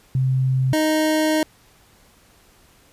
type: tone pair in turn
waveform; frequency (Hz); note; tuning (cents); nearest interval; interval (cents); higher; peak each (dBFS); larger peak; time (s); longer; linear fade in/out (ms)
sine / 25% pulse; 130.81 / 311.1; C3 / D#4; 0 / 0; octave + minor third; 1500; second; -16 / -13; second; 0.15-0.73 / 0.73-1.43; second; 2
effects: pink hiss -54 dBFS RMS until 2.92 s + resampled to 32000 Hz